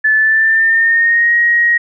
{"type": "tone with pitch glide", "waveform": "sine", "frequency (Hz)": [1740, 1886.6], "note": ["A6", "A#6"], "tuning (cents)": [-20, 20], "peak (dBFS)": -8, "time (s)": [0.04, 1.78], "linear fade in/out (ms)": 10, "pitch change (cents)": 140, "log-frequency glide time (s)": [0.14, 1.35], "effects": []}